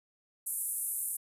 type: band-pass noise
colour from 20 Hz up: pink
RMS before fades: -35 dBFS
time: 0.46-1.17 s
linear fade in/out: 10 ms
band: 9000 to 13000 Hz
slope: 48 dB/octave
effects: resampled to 32000 Hz